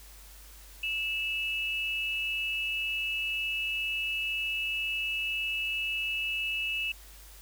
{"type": "tone pair together", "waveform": "sine", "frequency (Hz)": [2637, 2895], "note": ["E7", "F#7"], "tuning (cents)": [0, -38], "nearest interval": "major second", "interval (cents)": 162, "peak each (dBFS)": [-30, -35], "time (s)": [0.83, 6.92], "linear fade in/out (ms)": 5, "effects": ["added 50 Hz sine -50 dBFS peak until 7.41 s", "white hiss -53 dBFS RMS until 7.41 s"]}